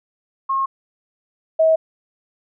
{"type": "tone pair in turn", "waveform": "sine", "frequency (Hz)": [1079, 641.6], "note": ["C#6", "E5"], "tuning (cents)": [-47, -47], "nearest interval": "major sixth", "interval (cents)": 900, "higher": "first", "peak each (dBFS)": [-17, -11], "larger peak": "second", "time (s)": [[0.49, 0.66], [1.59, 1.76]], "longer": "neither", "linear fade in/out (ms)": 10, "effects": []}